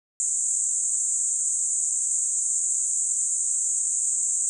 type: band-pass noise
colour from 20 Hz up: white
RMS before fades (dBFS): -25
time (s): 0.2-4.49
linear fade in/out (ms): 0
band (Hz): 6800 to 8400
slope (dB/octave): 96
effects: none